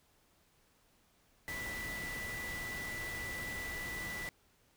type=tone in noise; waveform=sine; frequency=1975.5 Hz; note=B6; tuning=in tune; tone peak=-40 dBFS; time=1.48-4.29 s; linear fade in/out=0 ms; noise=pink; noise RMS=-45 dBFS; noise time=1.48-4.29 s; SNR=+2 dB; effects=pink hiss -70 dBFS RMS until 4.76 s